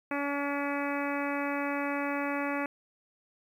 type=harmonic tone; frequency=284.2 Hz; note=C#4; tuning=43 cents sharp; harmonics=1 / 2 / 3 / 4 / 5 / 6 / 7 / 8 / 9; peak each=-33 / -36 / -38 / -39 / -40 / -41 / -41 / -42 / -43 dBFS; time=0.11-2.66 s; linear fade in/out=2 ms; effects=10-bit